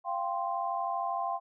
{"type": "chord", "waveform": "sine", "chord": "F suspended second", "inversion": "none", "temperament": "equal with one note detuned", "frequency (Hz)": [691.2, 784, 1046.5], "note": ["F5", "G5", "C6"], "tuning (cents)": [-18, 0, 0], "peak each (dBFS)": -34, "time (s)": [0.04, 1.4], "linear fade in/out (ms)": 50, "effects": []}